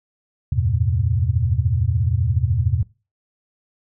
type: tone cluster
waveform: sine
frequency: 80.6 / 93.6 / 107.6 / 124.3 Hz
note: E2 / F#2 / A2 / B2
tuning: -38 / +20 / -38 / +12 cents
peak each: -22 dBFS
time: 0.52-2.83 s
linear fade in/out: 5 ms
effects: noise-tail reverb RT60 0.3 s tail -21 dB re dry